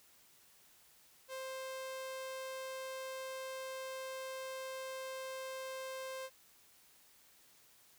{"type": "tone", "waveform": "sawtooth", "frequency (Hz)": 525, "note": "C5", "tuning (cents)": 6, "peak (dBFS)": -38, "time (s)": [1.28, 6.3], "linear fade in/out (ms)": 50, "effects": ["white hiss -65 dBFS RMS until 7.98 s"]}